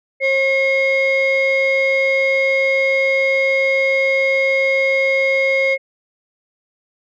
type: tone pair together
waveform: sine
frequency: 537 / 2156 Hz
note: C5 / C#7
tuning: +45 / -49 cents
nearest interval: 2 octaves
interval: 2406 cents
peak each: -14 dBFS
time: 0.2-5.78 s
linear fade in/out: 50 ms
effects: tanh soft clip ceiling -10 dBFS